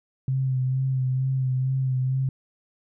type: tone with vibrato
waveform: sine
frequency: 130.81 Hz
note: C3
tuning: in tune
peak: -21 dBFS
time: 0.28-2.29 s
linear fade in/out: 2 ms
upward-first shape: sine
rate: 2.2 Hz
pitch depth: 29 cents each way
effects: none